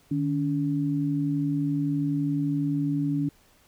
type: tone pair together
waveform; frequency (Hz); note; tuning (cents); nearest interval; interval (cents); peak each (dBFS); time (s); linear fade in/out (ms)
sine; 151.76 / 283.6; D#3 / C#4; -43 / +40; major seventh; 1083; -27 / -25; 0.11-3.29; 5
effects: pink hiss -60 dBFS RMS until 3.67 s